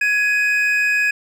triangle tone pair together, 1673.2 / 2507 Hz, G#6 / D#7, +12 / +12 cents, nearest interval perfect fifth, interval 700 cents, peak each -16 dBFS, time 0.01-1.11 s, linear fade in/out 5 ms, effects none

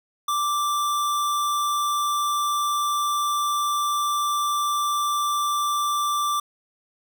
square tone, 1174.7 Hz, D6, in tune, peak -22 dBFS, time 0.28-6.4 s, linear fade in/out 5 ms, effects none

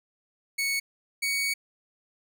sawtooth tone pair in turn, 2217 / 2239 Hz, C#7 / C#7, 0 / +17 cents, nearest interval unison, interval 17 cents, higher second, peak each -22 dBFS, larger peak neither, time 0.58-0.8 / 1.22-1.54 s, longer second, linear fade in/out 10 ms, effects none

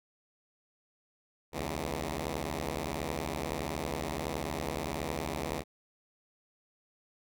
5% pulse beating tone pair, 69.5 / 81.5 Hz, C#2 / E2, +5 / -19 cents, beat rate 12 Hz, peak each -25 dBFS, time 1.52-5.64 s, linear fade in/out 50 ms, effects none

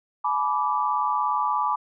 sine tone cluster, 850 / 987 / 1167 Hz, G#5 / B5 / D6, +40 / -1 / -11 cents, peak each -27 / -25 / -25 dBFS, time 0.24-1.76 s, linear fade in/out 10 ms, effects none

